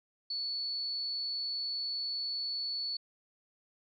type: tone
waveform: sine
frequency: 4435 Hz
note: C#8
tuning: in tune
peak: -33 dBFS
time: 0.3-2.97 s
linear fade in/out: 5 ms
effects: none